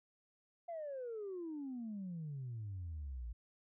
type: exponential sweep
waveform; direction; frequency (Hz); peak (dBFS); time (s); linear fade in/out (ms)
sine; down; 698.5 to 54.6; -40; 0.68-3.33; 10
effects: tanh soft clip ceiling -38 dBFS